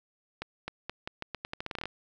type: accelerating click train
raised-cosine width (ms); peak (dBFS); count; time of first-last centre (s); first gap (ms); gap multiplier
0.3; -19; 16; 0.42-1.856; 260; 0.83
effects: none